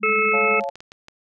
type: tone with tremolo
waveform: sine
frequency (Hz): 207.5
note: G#3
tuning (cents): -1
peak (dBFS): -28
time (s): 0-0.65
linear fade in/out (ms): 50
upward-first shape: triangle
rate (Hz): 12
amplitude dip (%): 80
type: harmonic tone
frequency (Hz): 434.4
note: A4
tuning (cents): -22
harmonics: 1 / 3 / 5 / 6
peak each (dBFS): -22 / -22 / -22 / -22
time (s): 0.03-0.6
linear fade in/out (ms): 5
type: chord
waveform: sine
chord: Db augmented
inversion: none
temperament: just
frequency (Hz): 554.4 / 693 / 866.2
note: Db5 / F5 / A5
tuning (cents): 0 / -14 / -27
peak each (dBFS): -27 / -28 / -30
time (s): 0.33-0.7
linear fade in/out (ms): 10
type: clicks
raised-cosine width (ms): 0.2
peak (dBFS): -24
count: 7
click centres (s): 0.608 / 0.639 / 0.689 / 0.756 / 0.805 / 0.919 / 1.084
effects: none